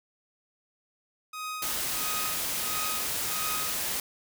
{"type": "tone with tremolo", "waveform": "sawtooth", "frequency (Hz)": 1254, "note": "D#6", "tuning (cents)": 13, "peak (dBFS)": -29, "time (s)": [1.33, 3.77], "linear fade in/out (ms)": 5, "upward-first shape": "sine", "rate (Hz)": 1.5, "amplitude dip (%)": 100}
{"type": "noise", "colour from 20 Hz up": "white", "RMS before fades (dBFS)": -31, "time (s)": [1.62, 4], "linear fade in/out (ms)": 2}
{"effects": []}